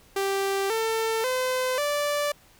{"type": "tone with pitch steps", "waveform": "sawtooth", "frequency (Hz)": [392, 447.7, 511.3, 584], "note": ["G4", "A4", "C5", "D5"], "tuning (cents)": [0, 30, -40, -10], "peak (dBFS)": -20, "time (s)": [0.16, 2.32], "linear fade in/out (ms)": 5, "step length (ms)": 540, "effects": ["pink hiss -56 dBFS RMS until 2.59 s"]}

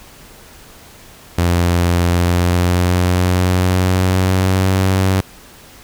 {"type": "tone with pitch glide", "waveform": "sawtooth", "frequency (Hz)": [87, 94.87], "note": ["F2", "F#2"], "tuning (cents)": [-6, 44], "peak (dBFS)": -8, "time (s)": [1.38, 5.21], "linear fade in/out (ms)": 5, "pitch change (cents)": 150, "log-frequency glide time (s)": [2.04, 4.76], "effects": ["pink hiss -41 dBFS RMS until 5.83 s"]}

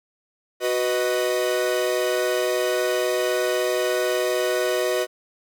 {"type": "chord", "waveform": "45% pulse", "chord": "B major", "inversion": "second", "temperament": "equal", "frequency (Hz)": [370, 493.9, 622.3], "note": ["F#4", "B4", "D#5"], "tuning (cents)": [0, 0, 0], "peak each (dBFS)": -25, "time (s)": [0.6, 5.07], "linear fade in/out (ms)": 50, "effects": []}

